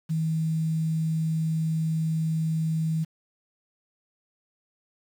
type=tone with quantisation; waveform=sine; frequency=160 Hz; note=D#3; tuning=49 cents sharp; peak=-23 dBFS; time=0.09-3.05 s; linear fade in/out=20 ms; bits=8; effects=none